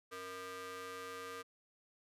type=ring-modulated tone; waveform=sawtooth; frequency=370 Hz; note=F#4; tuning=in tune; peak=-37 dBFS; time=0.11-1.43 s; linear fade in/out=20 ms; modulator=837 Hz; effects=high-pass 200 Hz 12 dB/octave + resampled to 32000 Hz